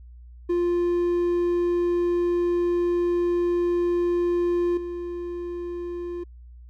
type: tone with level steps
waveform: triangle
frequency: 349.2 Hz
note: F4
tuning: in tune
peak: -18 / -27 dBFS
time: 0.49-6.24 s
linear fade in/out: 10 ms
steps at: 4.77 s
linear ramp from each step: 5 ms
effects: added 60 Hz sine -42 dBFS peak until 6.69 s